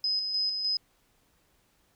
sine tone with tremolo, 5050 Hz, D#8, 25 cents sharp, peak -25 dBFS, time 0.04-0.77 s, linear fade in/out 2 ms, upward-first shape square, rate 3.3 Hz, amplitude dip 40%, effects pink hiss -68 dBFS RMS until 1.95 s

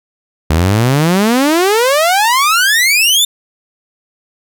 sawtooth exponential sweep, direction up, 74.5 to 3646 Hz, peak -5 dBFS, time 0.5-3.25 s, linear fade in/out 5 ms, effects none

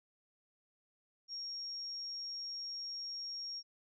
sine tone, 5570 Hz, F8, 5 cents flat, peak -40 dBFS, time 1.28-3.63 s, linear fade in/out 50 ms, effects none

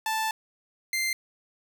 sawtooth tone pair in turn, 880 / 2088 Hz, A5 / C7, 0 / -4 cents, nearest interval octave + minor third, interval 1496 cents, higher second, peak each -22 dBFS, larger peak neither, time 0.06-0.31 / 0.93-1.13 s, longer first, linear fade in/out 2 ms, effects 9-bit

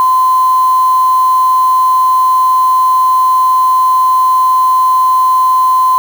sine tone with quantisation, 1027 Hz, C6, 33 cents flat, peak -6 dBFS, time 0-5.98 s, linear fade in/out 0 ms, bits 4, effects none

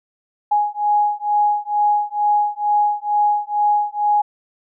sine beating tone pair, 830.6 / 832.8 Hz, G#5 / G#5, 0 / +5 cents, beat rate 2.2 Hz, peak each -18 dBFS, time 0.51-4.22 s, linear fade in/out 10 ms, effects none

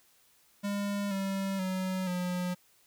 square tone with pitch steps, 202.1 / 194.32 / 186.83 / 179.64 Hz, G#3 / G3 / F#3 / F3, -47 / -15 / +17 / +49 cents, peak -31 dBFS, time 0.63-2.55 s, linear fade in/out 20 ms, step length 480 ms, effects white hiss -65 dBFS RMS until 2.86 s

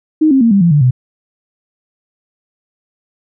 sine tone with pitch steps, 311.1 / 267.7 / 230.4 / 198.26 / 170.61 / 146.82 / 126.35 Hz, D#4 / C4 / A#3 / G3 / F3 / D3 / B2, 0 / +40 / -20 / +20 / -40 / 0 / +40 cents, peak -6 dBFS, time 0.21-0.91 s, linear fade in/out 10 ms, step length 100 ms, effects none

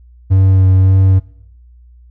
triangle tone with vibrato, 94.8 Hz, F#2, 43 cents sharp, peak -4 dBFS, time 0.3-1.2 s, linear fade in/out 20 ms, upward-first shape sine, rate 1.8 Hz, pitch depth 15 cents each way, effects noise-tail reverb RT60 0.7 s tail -22 dB re dry + added 60 Hz sine -39 dBFS peak until 2.1 s

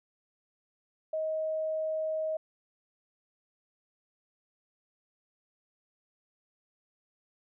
sine tone, 630 Hz, D#5, 21 cents sharp, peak -29 dBFS, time 1.13-2.37 s, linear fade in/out 5 ms, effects none

